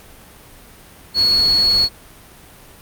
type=tone in noise; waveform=sine; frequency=4361 Hz; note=C#8; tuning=29 cents flat; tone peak=-11 dBFS; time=1.14-1.89 s; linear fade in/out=50 ms; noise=pink; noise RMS=-29 dBFS; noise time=1.14-1.89 s; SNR=+15 dB; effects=pink hiss -43 dBFS RMS until 2.81 s + Opus 48 kbps